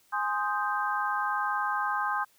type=chord; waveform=sine; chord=Ab major seventh; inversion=none; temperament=equal; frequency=830.6 / 1046.5 / 1244.5 / 1568 Hz; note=Ab5 / C6 / Eb6 / G6; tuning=0 / 0 / 0 / 0 cents; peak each=-32 dBFS; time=0.12-2.25 s; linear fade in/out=20 ms; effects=white hiss -64 dBFS RMS until 2.38 s